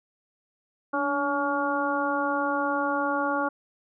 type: harmonic tone with a mistuned harmonic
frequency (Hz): 282.3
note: C#4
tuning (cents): +32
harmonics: 1 / 2 / 3 / 4 / 5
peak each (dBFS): -30 / -30 / -30 / -30 / -30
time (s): 0.93-3.49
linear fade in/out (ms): 10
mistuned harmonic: 1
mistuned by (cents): +45
effects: none